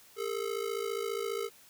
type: ring-modulated tone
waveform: square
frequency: 431.2 Hz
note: A4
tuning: 35 cents flat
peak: -30 dBFS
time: 0.16-1.5 s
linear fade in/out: 50 ms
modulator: 27.4 Hz
effects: white hiss -58 dBFS RMS until 1.69 s